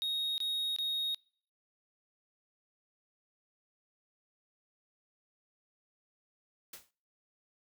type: tone bursts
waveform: triangle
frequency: 3750 Hz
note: A#7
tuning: 10 cents sharp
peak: -30 dBFS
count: 3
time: 0.02-1.146 s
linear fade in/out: 0 ms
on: 360 ms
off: 23 ms
type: noise with exponential decay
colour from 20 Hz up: white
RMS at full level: -43 dBFS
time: 6.73-6.91 s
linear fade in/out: 5 ms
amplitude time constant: 39 ms
effects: noise-tail reverb RT60 0.5 s tail -26 dB re dry